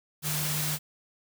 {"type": "tone in noise", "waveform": "sine", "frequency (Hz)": 151.2, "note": "D#3", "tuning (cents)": -49, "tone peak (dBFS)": -32, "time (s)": [0.22, 0.79], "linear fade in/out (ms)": 50, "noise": "white", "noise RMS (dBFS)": -31, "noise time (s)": [0.22, 0.79], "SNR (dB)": -4, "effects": []}